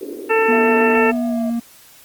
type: band-pass noise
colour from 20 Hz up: white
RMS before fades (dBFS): -31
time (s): 0.01-0.95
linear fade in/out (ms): 0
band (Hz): 280 to 460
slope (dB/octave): 48
type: harmonic tone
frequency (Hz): 446.1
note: A4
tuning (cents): +24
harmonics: 1 / 2 / 3 / 4 / 5 / 6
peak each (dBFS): -15 / -20 / -23 / -21 / -28 / -21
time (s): 0.29-1.12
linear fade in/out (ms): 20
type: tone with pitch glide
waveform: triangle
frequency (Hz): 241.5 to 233.8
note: B3 to A#3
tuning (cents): -39 to +5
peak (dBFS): -16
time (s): 0.48-1.6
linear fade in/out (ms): 10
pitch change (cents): -56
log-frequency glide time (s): 1.23-1.41
type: tone with vibrato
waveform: sine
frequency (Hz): 659.3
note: E5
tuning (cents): 0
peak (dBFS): -25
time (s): 0.52-1.5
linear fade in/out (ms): 5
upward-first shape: sine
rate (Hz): 7.1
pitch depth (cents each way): 41
effects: white hiss -46 dBFS RMS until 2.04 s + Opus 24 kbps